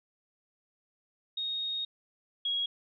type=tone pair in turn; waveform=sine; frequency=3729 / 3306 Hz; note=A#7 / G#7; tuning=0 / -9 cents; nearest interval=major second; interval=209 cents; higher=first; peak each=-31 / -28 dBFS; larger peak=second; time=1.37-1.85 / 2.45-2.66 s; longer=first; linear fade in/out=5 ms; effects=none